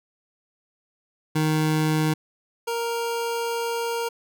25% pulse tone pair in turn, 155.56 / 466.2 Hz, D#3 / A#4, 0 / 0 cents, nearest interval octave + perfect fifth, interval 1900 cents, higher second, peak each -16 / -21 dBFS, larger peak first, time 1.35-2.14 / 2.67-4.09 s, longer second, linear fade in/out 10 ms, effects none

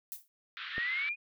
violet noise with exponential decay, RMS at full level -37 dBFS, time 0.12-0.28 s, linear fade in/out 0 ms, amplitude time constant 34 ms
pink band-pass noise, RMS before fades -42 dBFS, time 0.57-1.09 s, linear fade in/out 0 ms, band 1300 to 3900 Hz, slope 48 dB/octave
sine exponential sweep, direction up, 1760 to 2489 Hz, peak -31 dBFS, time 0.72-1.16 s, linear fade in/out 50 ms
click, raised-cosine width 2 ms, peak -28 dBFS, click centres 0.781 s
effects none

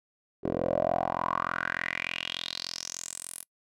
10% pulse tone with band-pass filter sweep, 43.37 Hz, F1, 11 cents flat, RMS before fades -32 dBFS, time 0.43-3.44 s, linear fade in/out 20 ms, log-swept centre 400 to 11000 Hz, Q 5.6, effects noise-tail reverb RT60 0.1 s tail -25 dB re dry

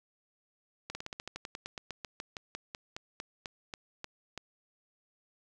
slowing click train, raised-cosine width 0.2 ms, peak -22 dBFS, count 24, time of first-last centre 0.9-4.377 s, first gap 50 ms, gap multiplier 1.09, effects none

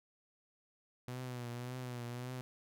sawtooth tone with vibrato, 123.47 Hz, B2, in tune, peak -37 dBFS, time 1.08-2.41 s, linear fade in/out 0 ms, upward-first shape triangle, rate 1.8 Hz, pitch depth 66 cents each way, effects none

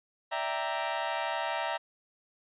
sawtooth chord, E half-diminished seventh, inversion third, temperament equal, 587.3 / 659.3 / 784 / 932.3 Hz, D5 / E5 / G5 / Bb5, 0 / 0 / 0 / 0 cents, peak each -35 / -31 / -33 / -30 dBFS, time 0.31-1.78 s, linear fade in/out 20 ms, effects resampled to 8000 Hz

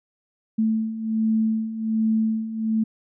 sine beating tone pair, 219.8 / 221.1 Hz, A3 / A3, -2 / +9 cents, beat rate 1.3 Hz, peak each -26 / -21 dBFS, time 0.58-2.84 s, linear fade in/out 10 ms, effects none

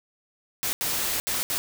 white noise bursts at uneven times, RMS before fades -27 dBFS, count 4, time 0.63-0.73 / 0.81-1.2 / 1.27-1.43 / 1.5-1.58 s, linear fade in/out 0 ms, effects none

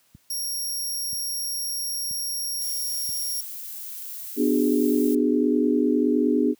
click train, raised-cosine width 5 ms, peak -31 dBFS, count 4, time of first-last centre 0.15-3.091 s, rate 1.02 Hz
15% pulse tone, 5588 Hz, F8, in tune, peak -21 dBFS, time 0.3-3.41 s, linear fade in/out 5 ms
violet noise, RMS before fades -36 dBFS, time 2.61-5.15 s, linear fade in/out 2 ms
sine chord, G# half-diminished seventh, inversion first, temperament just, 249.2 / 299 / 373.8 / 415.3 Hz, B3 / D4 / F#4 / G#4, +16 / +31 / +18 / 0 cents, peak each -22 / -22 / -28 / -25 dBFS, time 4.36-6.55 s, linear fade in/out 50 ms
effects white hiss -63 dBFS RMS until 6.59 s + high-pass 80 Hz 12 dB/octave

